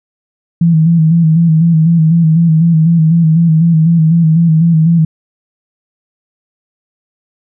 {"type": "tone with vibrato", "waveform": "sine", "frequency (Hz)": 163.3, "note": "E3", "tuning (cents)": -16, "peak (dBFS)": -5, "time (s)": [0.61, 5.05], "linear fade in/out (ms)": 5, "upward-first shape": "square", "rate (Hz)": 4, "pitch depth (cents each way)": 52, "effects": []}